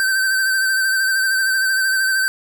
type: tone with vibrato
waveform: square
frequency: 1549 Hz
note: G6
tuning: 21 cents flat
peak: -16 dBFS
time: 0-2.28 s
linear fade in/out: 0 ms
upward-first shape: sine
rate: 13 Hz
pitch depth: 32 cents each way
effects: none